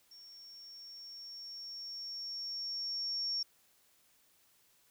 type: tone with level ramp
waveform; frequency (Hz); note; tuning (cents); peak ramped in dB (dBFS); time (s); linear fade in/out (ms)
sine; 5500; F8; -27; -52 to -32; 0.11-3.43; 5
effects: white hiss -69 dBFS RMS until 4.9 s